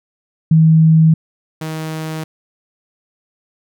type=tone pair in turn; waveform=sine / sawtooth; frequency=160 / 158.07 Hz; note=D#3 / D#3; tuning=+49 / +28 cents; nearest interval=unison; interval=21 cents; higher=first; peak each=-6 / -18 dBFS; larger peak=first; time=0.51-1.14 / 1.61-2.24 s; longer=neither; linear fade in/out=5 ms; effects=none